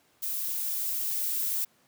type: noise with level ramp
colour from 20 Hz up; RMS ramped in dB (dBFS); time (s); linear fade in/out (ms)
violet; -32 to -29; 0.22-1.65; 10
effects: pink hiss -65 dBFS RMS until 1.87 s + high-pass 150 Hz 12 dB/octave